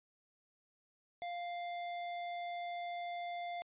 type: tone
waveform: square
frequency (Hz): 698.5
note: F5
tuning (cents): 0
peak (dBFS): -40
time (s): 1.22-3.62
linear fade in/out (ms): 0
effects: resampled to 8000 Hz